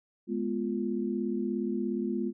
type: chord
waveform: sine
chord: F diminished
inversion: first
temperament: equal with one note detuned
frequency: 209.9 / 246.9 / 349.2 Hz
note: Ab3 / Cb4 / F4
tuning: +19 / 0 / 0 cents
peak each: -32 / -33 / -33 dBFS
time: 0.27-2.33 s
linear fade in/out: 50 ms
effects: none